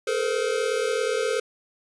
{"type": "tone cluster", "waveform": "square", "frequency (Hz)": [426.2, 463.2, 514], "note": ["G#4", "A#4", "C5"], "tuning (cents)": [45, -11, -31], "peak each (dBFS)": -28, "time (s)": [0.07, 1.4], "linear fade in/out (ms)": 5, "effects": ["resampled to 24000 Hz"]}